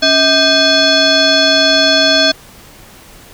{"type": "tone with frequency modulation", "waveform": "sine", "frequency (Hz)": 2487, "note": "D#7", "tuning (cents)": -1, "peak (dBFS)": -7, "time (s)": [0.02, 2.32], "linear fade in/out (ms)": 10, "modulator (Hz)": 922, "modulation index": 2.8, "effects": ["pink hiss -39 dBFS RMS until 3.33 s"]}